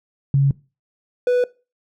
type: tone pair in turn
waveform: sine / triangle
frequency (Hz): 138.59 / 493.9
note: C#3 / B4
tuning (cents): 0 / 0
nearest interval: octave + minor seventh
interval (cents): 2200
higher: second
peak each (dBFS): -12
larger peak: neither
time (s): 0.34-0.51 / 1.27-1.44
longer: neither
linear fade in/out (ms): 2
effects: noise-tail reverb RT60 0.3 s tail -21 dB re dry